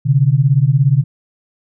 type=beating tone pair; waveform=sine; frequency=128.7 / 145.7 Hz; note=C3 / D3; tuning=-28 / -13 cents; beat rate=17 Hz; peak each=-12 dBFS; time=0.05-1.04 s; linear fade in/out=20 ms; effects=none